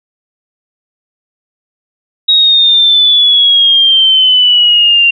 sine exponential sweep, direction down, 3800 to 2764 Hz, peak -4 dBFS, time 2.28-5.11 s, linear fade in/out 10 ms, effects none

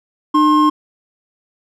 triangle tone pair together, 302.8 / 1067 Hz, D#4 / C6, -47 / +34 cents, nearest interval octave + minor seventh, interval 2181 cents, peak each -10 dBFS, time 0.34-0.7 s, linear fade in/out 10 ms, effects none

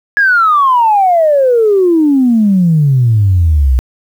sine exponential sweep, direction down, 1690 to 61 Hz, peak -5 dBFS, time 0.17-3.79 s, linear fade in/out 0 ms, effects tanh soft clip ceiling -1 dBFS + 7-bit

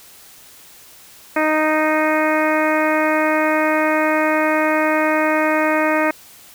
harmonic tone, 310 Hz, D#4, 6 cents flat, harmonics 1 / 2 / 3 / 4 / 5 / 6 / 7 / 8, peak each -20 / -19 / -23 / -24 / -25 / -25 / -26 / -29 dBFS, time 1.36-6.11 s, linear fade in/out 5 ms, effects white hiss -44 dBFS RMS until 6.54 s

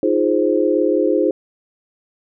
sine chord, F minor seventh, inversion third, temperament equal, 311.1 / 349.2 / 415.3 / 523.3 Hz, Eb4 / F4 / Ab4 / C5, 0 / 0 / 0 / 0 cents, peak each -19 dBFS, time 0.03-1.31 s, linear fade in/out 2 ms, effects none

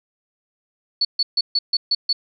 sine tone bursts, 4436 Hz, C#8, in tune, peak -15 dBFS, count 7, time 1.01-2.13 s, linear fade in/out 5 ms, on 40 ms, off 140 ms, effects none

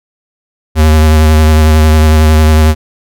square tone with vibrato, 77.8 Hz, D#2, in tune, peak -4 dBFS, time 0.75-2.75 s, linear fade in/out 50 ms, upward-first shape sine, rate 11 Hz, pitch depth 24 cents each way, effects none

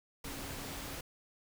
sine tone in noise, 277.4 Hz, C#4, 1 cent sharp, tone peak -51 dBFS, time 0.25-0.95 s, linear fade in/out 5 ms, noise pink, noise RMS -43 dBFS, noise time 0.24-1.01 s, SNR -11 dB, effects none

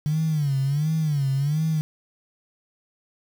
triangle tone with vibrato, 146.83 Hz, D3, in tune, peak -16 dBFS, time 0.06-1.81 s, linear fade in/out 0 ms, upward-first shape sine, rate 1.4 Hz, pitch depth 150 cents each way, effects tanh soft clip ceiling -18 dBFS + 7-bit

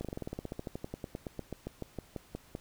slowing click train, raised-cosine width 2 ms, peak -24 dBFS, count 27, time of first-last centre 0.01-2.551 s, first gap 37 ms, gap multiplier 1.07, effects pink hiss -60 dBFS RMS until 2.6 s

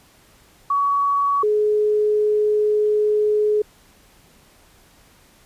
sine tone pair in turn, 1128 / 422.5 Hz, C#6 / G#4, +30 / +30 cents, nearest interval octave + perfect fourth, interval 1700 cents, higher first, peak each -16 / -15 dBFS, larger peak second, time 0.7-1.43 / 1.43-3.62 s, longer second, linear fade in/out 5 ms, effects pink hiss -53 dBFS RMS until 5.45 s + resampled to 32000 Hz

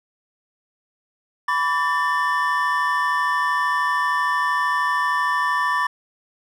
triangle tone cluster, 994 / 1147 / 1785 Hz, B5 / D6 / A6, +11 / -41 / +24 cents, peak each -21 dBFS, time 1.48-5.87 s, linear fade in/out 5 ms, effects none

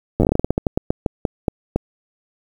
slowing click train, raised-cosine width 2 ms, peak -3 dBFS, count 20, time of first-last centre 0.2-1.76 s, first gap 9 ms, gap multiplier 1.21, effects 7-bit

